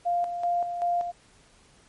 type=tone with tremolo; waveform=sine; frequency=698.5 Hz; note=F5; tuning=in tune; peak=-22 dBFS; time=0.05-1.12 s; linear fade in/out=20 ms; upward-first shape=square; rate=2.6 Hz; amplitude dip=55%; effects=pink hiss -58 dBFS RMS until 1.88 s + MP3 48 kbps